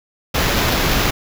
pink noise with sample-and-hold, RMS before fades -17 dBFS, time 0.34-1.11 s, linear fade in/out 10 ms, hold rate 8820 Hz, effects none

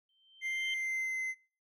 sine tone with exponential growth, 3120 Hz, G7, 9 cents flat, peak -34 dBFS, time 0.09-0.74 s, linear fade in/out 2 ms, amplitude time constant 140 ms
triangle tone with pitch glide, 2093 to 2059 Hz, C7 to C7, 0 to -28 cents, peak -31 dBFS, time 0.41-1.35 s, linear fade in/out 50 ms, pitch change -28 cents, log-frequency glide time 0.72-1.2 s
effects noise-tail reverb RT60 0.4 s tail -23 dB re dry

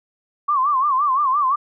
sine tone with vibrato, 1108.7 Hz, C#6, in tune, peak -15 dBFS, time 0.48-1.56 s, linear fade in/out 10 ms, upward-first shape sine, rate 5.8 Hz, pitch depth 140 cents each way, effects none

